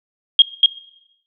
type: tone with echo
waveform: sine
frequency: 3247 Hz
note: G#7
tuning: 40 cents flat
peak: -4 dBFS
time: 0.39-0.42 s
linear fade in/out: 2 ms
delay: 240 ms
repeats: 1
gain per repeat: -2 dB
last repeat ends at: 0.66 s
effects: noise-tail reverb RT60 0.9 s tail -20 dB re dry